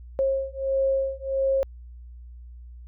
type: beating tone pair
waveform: sine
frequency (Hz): 538 / 539.5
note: C5 / C#5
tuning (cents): +48 / -47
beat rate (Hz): 1.5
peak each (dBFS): -25 / -25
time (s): 0.19-1.63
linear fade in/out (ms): 0
effects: added 60 Hz sine -40 dBFS peak until 2.87 s